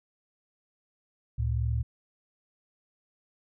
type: tone pair together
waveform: sine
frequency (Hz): 71.3 / 113.37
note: C#2 / A#2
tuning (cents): +49 / -48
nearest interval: minor sixth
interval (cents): 803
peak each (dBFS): -28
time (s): 1.38-1.83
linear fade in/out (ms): 10
effects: none